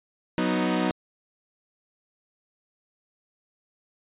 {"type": "chord", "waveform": "sawtooth", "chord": "B major", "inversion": "second", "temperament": "equal", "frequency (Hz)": [185, 246.9, 311.1], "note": ["F#3", "B3", "D#4"], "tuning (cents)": [0, 0, 0], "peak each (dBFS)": -23, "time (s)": [0.38, 0.91], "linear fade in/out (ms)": 0, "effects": ["resampled to 8000 Hz"]}